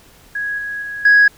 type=tone with level steps; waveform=sine; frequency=1661.2 Hz; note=G#6; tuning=in tune; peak=-19 / -22 / -24 / -5 dBFS; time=0.35-1.28 s; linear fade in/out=5 ms; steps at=0.58 / 0.82 / 1.05 s; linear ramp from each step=5 ms; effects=tanh soft clip ceiling -4 dBFS + pink hiss -47 dBFS RMS until 1.37 s